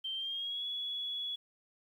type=tone with pitch glide; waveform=sine; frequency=3136 to 3381 Hz; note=G7 to G#7; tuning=0 to +30 cents; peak=-35 dBFS; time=0.04-1.36 s; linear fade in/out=10 ms; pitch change=+130 cents; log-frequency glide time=0.15-0.65 s; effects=11-bit